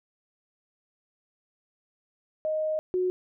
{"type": "tone pair in turn", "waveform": "sine", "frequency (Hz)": [622.3, 366], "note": ["D#5", "F#4"], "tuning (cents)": [0, -19], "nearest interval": "major sixth", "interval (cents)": 919, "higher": "first", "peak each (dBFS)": [-25, -23], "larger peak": "second", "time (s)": [[2.45, 2.79], [2.94, 3.1]], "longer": "first", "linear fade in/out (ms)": 0, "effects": []}